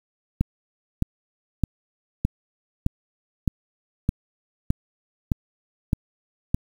click train, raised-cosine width 5 ms, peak -7 dBFS, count 11, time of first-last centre 0.41-6.545 s, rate 1.63 Hz, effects 7-bit

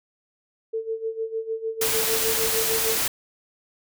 sine tone with tremolo, 447.2 Hz, A4, 28 cents sharp, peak -23 dBFS, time 0.73-2.98 s, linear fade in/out 10 ms, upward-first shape sine, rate 6.6 Hz, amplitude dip 80%
white noise, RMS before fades -24 dBFS, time 1.81-3.08 s, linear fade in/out 5 ms
effects none

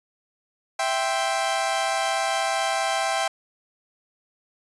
sawtooth chord, C major, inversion first, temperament equal, 659.3 / 784 / 1046.5 Hz, E5 / G5 / C6, 0 / 0 / 0 cents, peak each -23 / -21 / -27 dBFS, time 0.79-3.28 s, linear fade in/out 5 ms, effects resampled to 24000 Hz

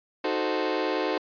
30% pulse chord, D# diminished seventh, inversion none, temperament equal, 311.1 / 370 / 440 / 523.3 Hz, D#4 / F#4 / A4 / C5, 0 / 0 / 0 / 0 cents, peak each -28 dBFS, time 0.24-1.18 s, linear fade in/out 5 ms, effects resampled to 11025 Hz

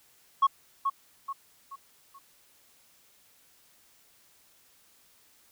sine tone with echo, 1100 Hz, C#6, 14 cents flat, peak -15 dBFS, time 0.42-0.47 s, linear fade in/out 10 ms, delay 430 ms, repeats 4, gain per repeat -8 dB, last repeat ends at 2.19 s, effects tanh soft clip ceiling -17 dBFS + white hiss -62 dBFS RMS until 5.51 s

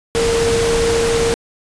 sine tone in noise, 462.1 Hz, A#4, 15 cents flat, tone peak -14 dBFS, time 0.15-1.34 s, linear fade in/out 0 ms, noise pink, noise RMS -20 dBFS, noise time 0.15-1.34 s, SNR +3 dB, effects resampled to 22050 Hz

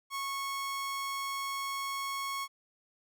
sawtooth tone, 1100 Hz, C#6, 14 cents flat, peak -30 dBFS, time 0.1-2.48 s, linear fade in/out 50 ms, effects none

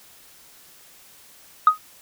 sine tone with exponential decay, 1253 Hz, D#6, 12 cents sharp, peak -5 dBFS, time 1.67-1.78 s, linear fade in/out 2 ms, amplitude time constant 23 ms, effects tanh soft clip ceiling -3 dBFS + white hiss -50 dBFS RMS until 2.01 s

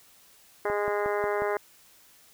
harmonic tone, 206 Hz, G#3, 14 cents flat, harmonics 2 / 3 / 4 / 5 / 6 / 7 / 8 / 9 / 10, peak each -28 / -32 / -34 / -36 / -38 / -39 / -40 / -41 / -42 dBFS, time 0.65-1.57 s, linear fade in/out 2 ms
click train, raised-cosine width 1 ms, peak -20 dBFS, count 5, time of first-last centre 0.7-1.421 s, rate 5.55 Hz
effects white hiss -57 dBFS RMS until 2.33 s

